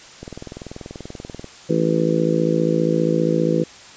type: click train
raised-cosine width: 2 ms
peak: -19 dBFS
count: 26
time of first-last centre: 0.23-1.444 s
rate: 20.6 Hz
type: harmonic tone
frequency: 55 Hz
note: A1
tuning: in tune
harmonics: 3 / 4 / 5 / 6 / 7 / 8 / 9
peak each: -21 / -25 / -27 / -22 / -25 / -27 / -22 dBFS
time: 1.69-3.64 s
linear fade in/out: 10 ms
effects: white hiss -42 dBFS RMS until 3.96 s + resampled to 16000 Hz